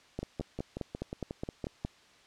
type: two click trains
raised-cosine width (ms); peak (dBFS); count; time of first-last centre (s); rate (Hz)
2; -21 / -23; 9 / 10; 0.19-1.85 / 0.23-1.849; 4.82 / 5.56
effects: white hiss -60 dBFS RMS until 2.26 s + low-pass 5000 Hz 12 dB/octave